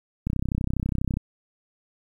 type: click train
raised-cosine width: 5 ms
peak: -13 dBFS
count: 30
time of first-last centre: 0.27-1.171 s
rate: 32.2 Hz
effects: 9-bit